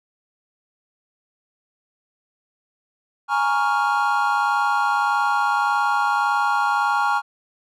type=chord; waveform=triangle; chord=Bb minor seventh; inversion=third; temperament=equal; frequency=830.6 / 932.3 / 1108.7 / 1396.9 Hz; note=Ab5 / Bb5 / Db6 / F6; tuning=0 / 0 / 0 / 0 cents; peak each=-20 / -23 / -22 / -21 dBFS; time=3.28-7.22 s; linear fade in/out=50 ms; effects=none